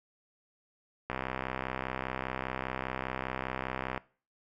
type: click train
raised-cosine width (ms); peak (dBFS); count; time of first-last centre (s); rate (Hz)
0.5; -18; 188; 1.1-3.977; 65
effects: noise-tail reverb RT60 0.4 s tail -21 dB re dry